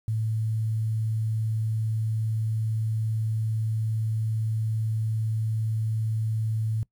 sine tone with quantisation, 110.3 Hz, A2, 5 cents sharp, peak -24 dBFS, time 0.08-6.83 s, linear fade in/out 0 ms, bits 9, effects noise-tail reverb RT60 0.1 s tail -22 dB re dry

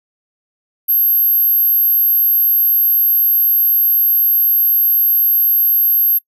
sine tone, 12544 Hz, G9, in tune, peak -8 dBFS, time 0.88-6.19 s, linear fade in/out 20 ms, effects noise-tail reverb RT60 0.1 s tail -26 dB re dry + tanh soft clip ceiling -8 dBFS

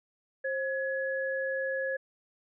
sine tone pair together, 532 / 1689 Hz, C5 / G#6, +29 / +29 cents, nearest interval octave + minor sixth, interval 2000 cents, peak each -31 / -33 dBFS, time 0.44-1.97 s, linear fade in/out 10 ms, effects none

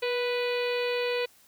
harmonic tone with a mistuned harmonic, 493.9 Hz, B4, in tune, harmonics 1 / 2 / 3 / 4 / 5 / 6 / 7 / 8 / 9, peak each -27 / -39 / -41 / -39 / -35 / -41 / -44 / -42 / -43 dBFS, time 0.02-1.26 s, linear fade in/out 10 ms, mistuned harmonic 1, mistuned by -27 cents, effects white hiss -59 dBFS RMS until 1.47 s

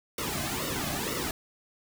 pink noise with flanger, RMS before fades -32 dBFS, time 0.18-1.31 s, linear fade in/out 2 ms, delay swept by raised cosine 1.2 to 2.19 ms, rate 2.1 Hz, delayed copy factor -0.8, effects none

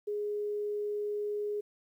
sine tone, 415.5 Hz, G#4, 1 cent sharp, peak -31 dBFS, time 0.07-1.61 s, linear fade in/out 10 ms, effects 11-bit

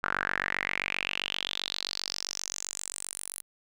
sawtooth tone with band-pass filter sweep, 47.59 Hz, F#1, 49 cents sharp, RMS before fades -34 dBFS, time 0.03-3.42 s, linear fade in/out 0 ms, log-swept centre 1400 to 11000 Hz, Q 5.4, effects none

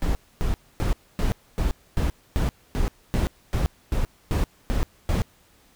brown noise bursts, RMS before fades -22 dBFS, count 14, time 0.02-5.22 s, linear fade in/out 0 ms, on 130 ms, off 260 ms, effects pink hiss -58 dBFS RMS until 5.75 s

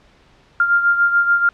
sine beating tone pair, 1396.9 / 1403.8 Hz, F6 / F6, 0 / +9 cents, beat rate 6.9 Hz, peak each -13 / -20 dBFS, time 0.6-1.49 s, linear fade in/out 2 ms, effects pink hiss -52 dBFS RMS until 1.53 s + low-pass 4000 Hz 12 dB/octave

